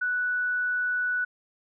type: tone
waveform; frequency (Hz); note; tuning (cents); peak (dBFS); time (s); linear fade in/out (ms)
sine; 1480; F#6; 0; -24; 0.01-1.25; 10
effects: none